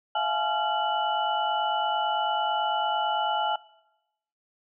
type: tone cluster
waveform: sine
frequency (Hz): 659 / 708 / 851 / 1378 / 2965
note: E5 / F5 / G#5 / F6 / F#7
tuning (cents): -1 / +23 / +42 / -24 / +3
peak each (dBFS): -33 / -33 / -26 / -31 / -33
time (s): 0.15-3.56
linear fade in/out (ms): 5
effects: noise-tail reverb RT60 0.9 s tail -22 dB re dry